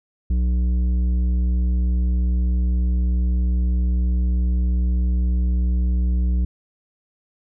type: tone with tanh clipping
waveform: sine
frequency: 61.2 Hz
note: B1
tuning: 15 cents flat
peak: -18 dBFS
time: 0.3-6.45 s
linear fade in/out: 5 ms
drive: 9 dB
effects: none